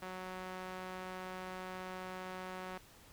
sawtooth tone with band-pass filter, 185 Hz, F#3, in tune, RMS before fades -45 dBFS, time 0.02-2.78 s, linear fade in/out 5 ms, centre 1200 Hz, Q 0.68, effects pink hiss -60 dBFS RMS until 3.12 s

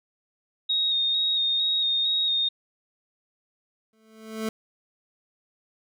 sine tone with vibrato, 3729 Hz, A#7, in tune, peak -21 dBFS, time 0.69-2.49 s, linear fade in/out 10 ms, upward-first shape square, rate 2.2 Hz, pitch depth 20 cents each way
25% pulse tone with exponential growth, 220 Hz, A3, in tune, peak -21 dBFS, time 3.93-4.49 s, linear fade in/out 2 ms, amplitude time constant 120 ms
effects none

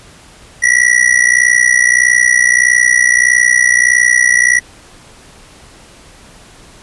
square tone with amplitude modulation, 1937 Hz, B6, 34 cents flat, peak -4 dBFS, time 0.62-4.6 s, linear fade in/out 20 ms, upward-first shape sine, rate 61.6 Hz, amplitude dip 90%, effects pink hiss -40 dBFS RMS until 6.82 s + resampled to 24000 Hz

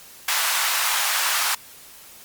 pink high-pass noise, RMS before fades -22 dBFS, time 0.28-1.55 s, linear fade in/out 5 ms, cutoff 900 Hz, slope 24 dB/octave, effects white hiss -45 dBFS RMS until 2.24 s + Opus 48 kbps

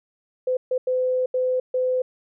sine tone bursts at uneven times, 509 Hz, C5, 48 cents flat, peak -19 dBFS, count 5, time 0.47-0.57 / 0.71-0.78 / 0.87-1.26 / 1.34-1.6 / 1.74-2.02 s, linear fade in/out 5 ms, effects none

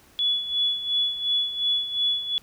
sine tone with tremolo, 3411 Hz, G#7, 46 cents sharp, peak -19 dBFS, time 0.19-2.38 s, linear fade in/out 0 ms, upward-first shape sine, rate 2.8 Hz, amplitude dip 70%, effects pink hiss -55 dBFS RMS until 2.42 s

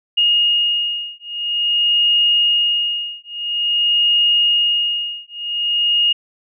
sine beating tone pair, 2856 / 2856.49 Hz, F7 / F7, +38 / +38 cents, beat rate 0.49 Hz, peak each -17 dBFS, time 0.17-6.13 s, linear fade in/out 10 ms, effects none

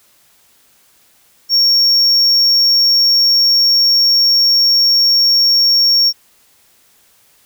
triangle tone, 5520 Hz, F8, 21 cents flat, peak -7 dBFS, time 1.49-6.13 s, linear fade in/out 50 ms, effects white hiss -52 dBFS RMS until 7.45 s

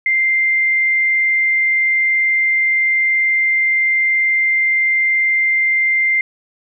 sine tone, 2093 Hz, C7, in tune, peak -12 dBFS, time 0.06-6.21 s, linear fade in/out 2 ms, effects none

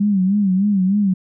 sine tone with vibrato, 195.9 Hz, G3, 1 cent flat, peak -13 dBFS, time 0-1.14 s, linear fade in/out 10 ms, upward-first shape sine, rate 3.3 Hz, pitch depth 110 cents each way, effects none

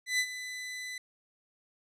sawtooth tone with ADSR envelope, 2002 Hz, B6, 23 cents sharp, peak -21 dBFS, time 0.06-0.98 s, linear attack 130 ms, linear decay 66 ms, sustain -13 dB, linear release 3 ms, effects low-pass 10000 Hz 12 dB/octave

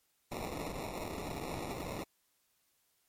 violet noise with sample-and-hold, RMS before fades -40 dBFS, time 0.31-2.04 s, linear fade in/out 10 ms, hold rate 1575 Hz, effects white hiss -75 dBFS RMS until 3.08 s + MP3 64 kbps

